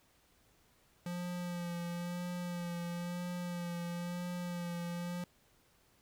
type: tone with vibrato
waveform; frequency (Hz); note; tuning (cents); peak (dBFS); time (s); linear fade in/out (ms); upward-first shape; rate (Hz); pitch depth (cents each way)
square; 174.8; F3; +2; -38; 1.06-5.24; 2; sine; 1; 24
effects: pink hiss -69 dBFS RMS until 6.01 s